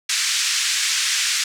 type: band-pass noise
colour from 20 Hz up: white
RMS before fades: -21 dBFS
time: 0.09-1.44 s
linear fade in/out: 5 ms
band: 1600 to 7400 Hz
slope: 24 dB/octave
effects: none